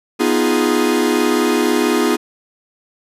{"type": "chord", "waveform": "45% pulse", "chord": "F half-diminished seventh", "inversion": "second", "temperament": "equal", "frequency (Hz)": [246.9, 311.1, 349.2, 415.3], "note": ["Cb4", "Eb4", "F4", "Ab4"], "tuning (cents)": [0, 0, 0, 0], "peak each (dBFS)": -19, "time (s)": [0.19, 2.17], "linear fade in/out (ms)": 20, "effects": ["resampled to 32000 Hz"]}